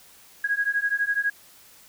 sine beating tone pair, 1642 / 1654 Hz, G#6 / G#6, -20 / -8 cents, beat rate 12 Hz, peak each -25 dBFS, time 0.44-1.3 s, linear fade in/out 5 ms, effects white hiss -52 dBFS RMS until 1.88 s

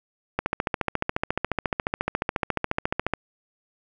click train, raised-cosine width 0.5 ms, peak -8 dBFS, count 40, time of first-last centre 0.39-3.136 s, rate 14.2 Hz, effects none

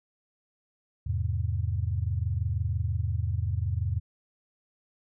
sine chord, E augmented, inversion none, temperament just, 82.41 / 103.01 / 128.76 Hz, E2 / G#2 / B#2, 0 / -14 / -27 cents, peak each -29 / -29 / -34 dBFS, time 1.06-4 s, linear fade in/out 10 ms, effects none

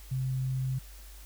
sine tone, 130.81 Hz, C3, in tune, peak -28 dBFS, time 0.11-0.79 s, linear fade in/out 10 ms, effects added 50 Hz sine -46 dBFS peak until 1.25 s + white hiss -54 dBFS RMS until 1.25 s

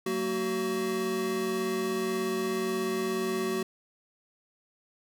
square tone cluster, 186.9 / 228.7 / 375.6 Hz, F#3 / A#3 / F#4, +18 / -33 / +26 cents, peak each -38 / -35 / -30 dBFS, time 0.06-3.63 s, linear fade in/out 5 ms, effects none

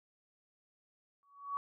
sine tone with exponential growth, 1128 Hz, C#6, 30 cents sharp, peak -31 dBFS, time 1.23-1.57 s, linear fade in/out 0 ms, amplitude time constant 73 ms, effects none

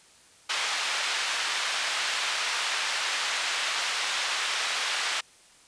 white band-pass noise, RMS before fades -29 dBFS, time 0.49-5.21 s, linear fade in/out 10 ms, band 940 to 3800 Hz, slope 12 dB/octave, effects white hiss -56 dBFS RMS until 5.67 s + resampled to 22050 Hz

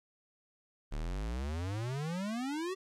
square exponential sweep, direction up, 34.65 to 390.7 Hz, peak -35 dBFS, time 0.91-2.75 s, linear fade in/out 20 ms, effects low-pass 9000 Hz 12 dB/octave + 12-bit

